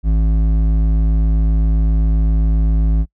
sine tone with hard clipping, 53.8 Hz, A1, 38 cents flat, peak -13 dBFS, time 0.03-3.06 s, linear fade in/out 50 ms, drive 9 dB, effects noise-tail reverb RT60 0.1 s tail -25 dB re dry

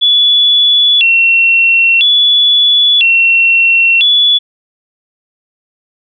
sine tone with vibrato, 3053 Hz, G7, 46 cents flat, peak -5 dBFS, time 0.01-4.39 s, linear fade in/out 20 ms, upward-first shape square, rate 0.5 Hz, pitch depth 200 cents each way, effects none

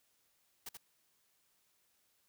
white noise with echo, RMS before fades -45 dBFS, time 0.66-0.69 s, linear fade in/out 5 ms, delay 82 ms, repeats 1, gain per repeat -4 dB, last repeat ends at 0.772 s, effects white hiss -75 dBFS RMS until 2.28 s

